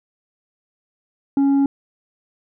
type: tone with tanh clipping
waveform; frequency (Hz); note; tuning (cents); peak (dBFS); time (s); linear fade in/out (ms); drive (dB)
sine; 277.2; C#4; 0; -14; 1.37-1.66; 2; 4
effects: none